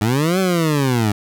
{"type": "linear two-way sweep", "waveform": "20% pulse", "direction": "up then down", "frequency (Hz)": [100.1, 192.7, 100.1], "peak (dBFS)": -10, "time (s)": [0.01, 1.12], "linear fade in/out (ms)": 5, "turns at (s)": 0.39, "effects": []}